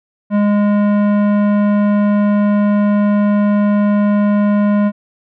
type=tone with tanh clipping; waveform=sine; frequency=205.9 Hz; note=G#3; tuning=15 cents flat; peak=-12 dBFS; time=0.3-4.92 s; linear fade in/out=50 ms; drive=15 dB; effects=none